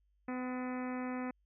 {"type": "harmonic tone with a mistuned harmonic", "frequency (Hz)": 252.9, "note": "B3", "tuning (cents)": 41, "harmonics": [1, 2, 3, 4, 5, 6, 7, 8, 9, 10], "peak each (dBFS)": [-37, -45, -47, -49, -50, -54, -52, -53, -56, -57], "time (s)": [0.28, 1.31], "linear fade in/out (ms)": 5, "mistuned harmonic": 6, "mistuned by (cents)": -47, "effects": ["added 50 Hz sine -70 dBFS peak until 1.45 s"]}